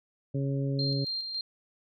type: harmonic tone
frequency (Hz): 137.9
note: C#3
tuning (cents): -9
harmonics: 1 / 2 / 3 / 4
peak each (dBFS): -28 / -34 / -38 / -40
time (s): 0.34-1.05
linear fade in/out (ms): 10
type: tone with tremolo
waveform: sine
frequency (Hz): 4186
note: C8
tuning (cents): 0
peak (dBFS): -30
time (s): 0.79-1.41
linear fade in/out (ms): 2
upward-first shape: square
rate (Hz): 3.6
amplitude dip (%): 40
effects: none